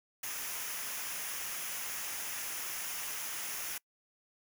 white noise with comb filter, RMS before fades -39 dBFS, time 0.23-3.78 s, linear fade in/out 5 ms, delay 0.24 ms, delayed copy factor -0.55, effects noise-tail reverb RT60 0.1 s tail -25 dB re dry

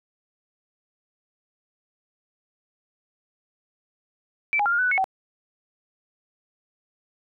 sine tone with pitch steps, 2326 / 823 / 1390 / 1416 / 1497 / 1487 / 2198 / 763 Hz, D7 / G#5 / F6 / F6 / F#6 / F#6 / C#7 / G5, -17 / -16 / -9 / +23 / +20 / +8 / -15 / -47 cents, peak -19 dBFS, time 4.53-5.042 s, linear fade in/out 0 ms, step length 64 ms, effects none

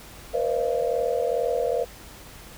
sine tone cluster, 476.7 / 519 / 604 / 681 Hz, A#4 / C5 / D5 / F5, +39 / -14 / +48 / -44 cents, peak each -25 / -27 / -30 / -29 dBFS, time 0.33-1.85 s, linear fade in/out 20 ms, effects added 50 Hz sine -49 dBFS peak until 2.57 s + pink hiss -45 dBFS RMS until 2.57 s

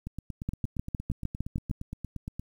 two click trains, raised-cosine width 5 ms, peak -17 / -23 dBFS, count 9 / 21, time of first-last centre 0.49-1.711 / 0.07-2.396 s, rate 6.55 / 8.6 Hz, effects 9-bit

